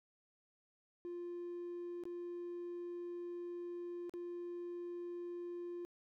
triangle tone with dropouts, 349.2 Hz, F4, in tune, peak -39 dBFS, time 1.05-5.85 s, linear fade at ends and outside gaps 0 ms, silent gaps 2.037-2.054 / 4.095-4.138 s, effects tanh soft clip ceiling -37 dBFS

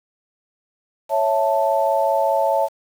sine chord, A major, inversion first, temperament equal, 554.4 / 659.3 / 880 Hz, C#5 / E5 / A5, 0 / 0 / 0 cents, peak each -20 dBFS, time 1.09-2.69 s, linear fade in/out 50 ms, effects 7-bit

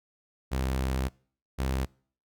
sawtooth tone pair in turn, 65.41 / 65.79 Hz, C2 / C2, 0 / +10 cents, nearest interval unison, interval 10 cents, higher second, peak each -23 dBFS, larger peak neither, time 0.51-1.09 / 1.58-1.86 s, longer first, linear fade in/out 20 ms, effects noise-tail reverb RT60 0.5 s tail -25 dB re dry

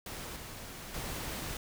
pink noise with level steps, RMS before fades -42 / -45 / -39 dBFS, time 0.06-1.57 s, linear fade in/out 2 ms, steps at 0.36 / 0.94 s, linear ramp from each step 2 ms, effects none

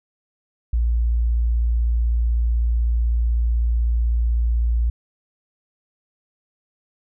sine tone, 58 Hz, A#1, 8 cents flat, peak -16 dBFS, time 0.73-4.9 s, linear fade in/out 5 ms, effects none

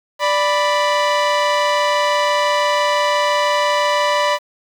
sawtooth tone pair together, 587.5 / 987.8 Hz, D5 / B5, +1 / 0 cents, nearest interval major sixth, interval 899 cents, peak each -13 dBFS, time 0.19-4.39 s, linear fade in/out 50 ms, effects low-pass 5000 Hz 12 dB/octave + 7-bit

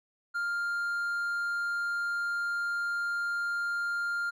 triangle tone, 1400 Hz, F6, 4 cents sharp, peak -27 dBFS, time 0.34-4.31 s, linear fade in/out 20 ms, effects none

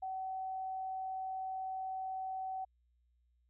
sine tone, 758 Hz, F#5, 42 cents sharp, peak -37 dBFS, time 0.02-2.65 s, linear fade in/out 10 ms, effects added 60 Hz sine -70 dBFS peak until 3.49 s

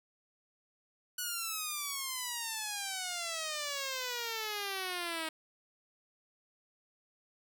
5% pulse exponential sweep, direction down, 1481 to 314.9 Hz, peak -24 dBFS, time 1.18-5.29 s, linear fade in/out 5 ms, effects none

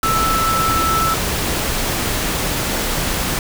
sine tone in noise, 1318.5 Hz, E6, in tune, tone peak -16 dBFS, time 0.03-1.14 s, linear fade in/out 2 ms, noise pink, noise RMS -20 dBFS, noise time 0.03-3.39 s, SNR +1 dB, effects none

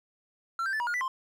triangle tone with pitch steps, 1354 / 1569 / 1750 / 960 / 1430 / 1978 / 1048 Hz, E6 / G6 / A6 / B5 / F6 / B6 / C6, +46 / +1 / -10 / -49 / +41 / +2 / +2 cents, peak -26 dBFS, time 0.59-1.08 s, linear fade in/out 2 ms, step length 70 ms, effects none

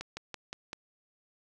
slowing click train, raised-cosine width 0.2 ms, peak -21 dBFS, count 5, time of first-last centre 0.01-0.731 s, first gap 160 ms, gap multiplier 1.08, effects none

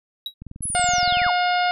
triangle tone with exponential decay, 3853 Hz, B7, 44 cents flat, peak -21 dBFS, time 0.26-0.34 s, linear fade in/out 2 ms, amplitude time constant 17 ms
click train, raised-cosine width 5 ms, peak -24 dBFS, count 19, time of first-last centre 0.42-1.265 s, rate 21.3 Hz
sine linear sweep, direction down, 11010 to 554.4 Hz, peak -24 dBFS, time 0.62-1.32 s, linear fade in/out 10 ms
harmonic tone, 715 Hz, F5, 41 cents sharp, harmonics 1 / 2 / 3 / 4 / 5 / 6 / 7, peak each -19 / -25 / -29 / -31 / -33 / -35 / -36 dBFS, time 0.75-1.71 s, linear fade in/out 0 ms
effects none

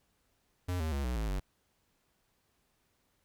square tone with pitch steps, 90 / 79.26 / 69.8 / 61.47 / 54.14 / 47.68 Hz, F#2 / D#2 / C#2 / B1 / A1 / G1, -47 / +33 / +13 / -7 / -27 / -47 cents, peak -32 dBFS, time 0.68-1.4 s, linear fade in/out 10 ms, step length 120 ms, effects pink hiss -75 dBFS RMS until 3.24 s

